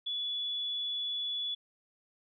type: tone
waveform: sine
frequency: 3423 Hz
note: A7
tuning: 48 cents flat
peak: -32 dBFS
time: 0.06-1.55 s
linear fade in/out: 10 ms
effects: none